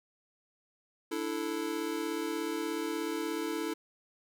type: chord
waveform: square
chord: D suspended second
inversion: none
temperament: just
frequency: 293.7 / 330.4 / 440.5 Hz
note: D4 / E4 / A4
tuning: 0 / +4 / +2 cents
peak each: -39 / -36 / -38 dBFS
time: 1.11-3.74 s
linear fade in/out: 10 ms
effects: none